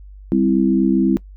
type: chord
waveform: sine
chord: C major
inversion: second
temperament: equal with one note detuned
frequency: 197.13 / 261.6 / 329.6 Hz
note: G3 / C4 / E4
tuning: +10 / 0 / 0 cents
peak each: -17 dBFS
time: 0.32-1.17 s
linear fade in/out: 0 ms
effects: noise-tail reverb RT60 0.1 s tail -22 dB re dry + added 49 Hz sine -36 dBFS peak until 1.36 s